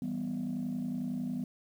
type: chord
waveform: sine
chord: E minor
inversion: none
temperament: equal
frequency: 164.81 / 196 / 246.9 Hz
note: E3 / G3 / B3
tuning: 0 / 0 / 0 cents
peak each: -39 / -36 / -33 dBFS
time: 0.02-1.44 s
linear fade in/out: 2 ms
effects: tanh soft clip ceiling -28 dBFS + 10-bit